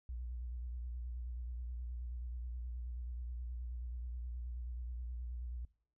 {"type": "tone with vibrato", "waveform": "sine", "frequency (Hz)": 60.4, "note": "B1", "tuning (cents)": -38, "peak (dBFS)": -40, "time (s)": [0.09, 5.65], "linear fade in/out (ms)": 0, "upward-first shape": "square", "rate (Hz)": 9.4, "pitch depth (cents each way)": 48, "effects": ["noise-tail reverb RT60 0.5 s tail -20 dB re dry"]}